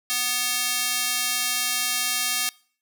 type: tone with high-pass filter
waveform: square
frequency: 246.9 Hz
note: B3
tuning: in tune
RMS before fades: -25 dBFS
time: 0.1-2.49 s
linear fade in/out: 0 ms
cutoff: 2800 Hz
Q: 0.54
effects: noise-tail reverb RT60 0.5 s tail -24 dB re dry